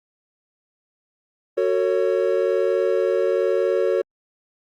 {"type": "chord", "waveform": "triangle", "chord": "F# minor", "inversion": "none", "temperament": "equal with one note detuned", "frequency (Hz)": [370, 451.1, 554.4], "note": ["F#4", "A4", "C#5"], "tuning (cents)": [0, 43, 0], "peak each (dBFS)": -20, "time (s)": [1.57, 4.02], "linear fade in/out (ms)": 10, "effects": ["Opus 48 kbps"]}